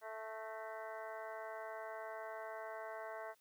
harmonic tone with a mistuned harmonic, 220 Hz, A3, in tune, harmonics 2 / 3 / 4 / 5 / 6 / 7 / 8 / 9, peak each -53 / -47 / -52 / -53 / -58 / -54 / -59 / -58 dBFS, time 0.01-3.35 s, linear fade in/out 50 ms, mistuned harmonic 8, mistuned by +64 cents, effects white hiss -74 dBFS RMS until 3.4 s + high-pass 80 Hz 12 dB/octave

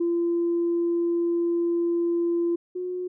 sine tone pair in turn, 341.9 / 362.2 Hz, F4 / F#4, -37 / -37 cents, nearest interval minor second, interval 100 cents, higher second, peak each -20 / -27 dBFS, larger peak first, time 0-2.56 / 2.75-3.08 s, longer first, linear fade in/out 10 ms, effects tanh soft clip ceiling -17 dBFS

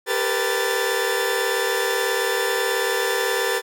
sawtooth tone cluster, 394 / 461.6 / 500 / 1755 Hz, G4 / A#4 / B4 / A6, +9 / -17 / +21 / -5 cents, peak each -22 dBFS, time 0.06-3.62 s, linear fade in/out 50 ms, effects none

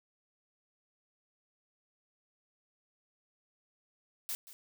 blue noise with echo, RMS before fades -37 dBFS, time 4.29-4.35 s, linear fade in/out 0 ms, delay 180 ms, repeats 1, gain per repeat -15 dB, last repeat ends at 4.53 s, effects none

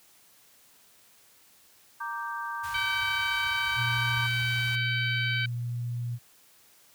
sine chord, G minor, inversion first, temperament equal, 932.3 / 1174.7 / 1568 Hz, Bb5 / D6 / G6, 0 / 0 / 0 cents, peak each -36 dBFS, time 2-4.27 s, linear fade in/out 10 ms
pink band-stop noise, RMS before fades -43 dBFS, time 2.63-4.76 s, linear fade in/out 10 ms, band 130 to 790 Hz, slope 48 dB/octave
harmonic tone, 767 Hz, G5, 38 cents flat, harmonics 2 / 3 / 4 / 5 / 6, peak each -31 / -31 / -34 / -39 / -42 dBFS, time 2.74-5.46 s, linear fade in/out 5 ms
sine tone, 120 Hz, B2, 49 cents flat, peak -29 dBFS, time 3.75-6.19 s, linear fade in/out 50 ms
effects white hiss -59 dBFS RMS until 6.94 s + high-pass 60 Hz 12 dB/octave

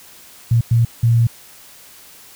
sine tone bursts at uneven times, 116.54 Hz, A#2, in tune, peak -10 dBFS, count 3, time 0.51-0.61 / 0.71-0.85 / 1.03-1.27 s, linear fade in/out 5 ms, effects white hiss -43 dBFS RMS until 2.35 s

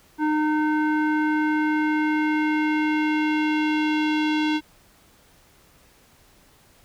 square tone with low-pass filter sweep, 305.8 Hz, D#4, 30 cents flat, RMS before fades -22 dBFS, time 0.18-4.61 s, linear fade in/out 50 ms, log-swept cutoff 1300 to 3400 Hz, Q 2.1, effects pink hiss -56 dBFS RMS until 6.84 s

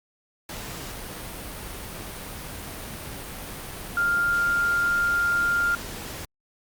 sine tone in noise, 1400 Hz, F6, 4 cents sharp, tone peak -20 dBFS, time 3.97-5.75 s, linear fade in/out 2 ms, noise pink, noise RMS -36 dBFS, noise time 0.49-6.25 s, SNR +13 dB, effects Opus 48 kbps

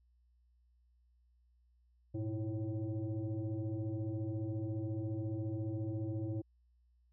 sine tone with frequency modulation, 103.3 Hz, G#2, 9 cents flat, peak -35 dBFS, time 2.14-6.42 s, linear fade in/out 10 ms, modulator 221 Hz, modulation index 1.3, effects added 60 Hz sine -67 dBFS peak until 7.12 s

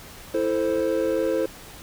triangle chord, A minor, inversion second, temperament equal, 329.6 / 440 / 523.3 Hz, E4 / A4 / C5, 0 / 0 / 0 cents, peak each -24 / -24 / -22 dBFS, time 0.34-1.46 s, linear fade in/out 5 ms, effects pink hiss -43 dBFS RMS until 1.82 s

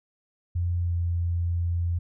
sine tone with pitch glide, 87.31 to 86.01 Hz, F2 to F2, 0 to -26 cents, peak -23 dBFS, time 0.55-1.99 s, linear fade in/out 10 ms, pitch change -26 cents, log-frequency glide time 0.8-0.94 s, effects none

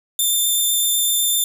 5% pulse tone with vibrato, 3572 Hz, A7, 25 cents sharp, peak -9 dBFS, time 0.19-1.44 s, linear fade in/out 2 ms, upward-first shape triangle, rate 7.9 Hz, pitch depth 9 cents each way, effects 8-bit

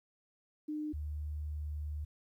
sine tone pair in turn, 303.1 / 74.93 Hz, D#4 / D2, -45 / +35 cents, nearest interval 2 octaves, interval 2420 cents, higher first, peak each -35 / -36 dBFS, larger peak first, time 0.68-0.93 / 0.93-2.05 s, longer second, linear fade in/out 10 ms, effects 12-bit

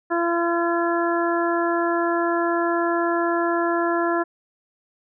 harmonic tone, 340.5 Hz, F4, 44 cents flat, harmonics 1 / 2 / 3 / 4 / 5, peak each -22 / -25 / -27 / -28 / -29 dBFS, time 0.1-4.24 s, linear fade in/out 20 ms, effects none

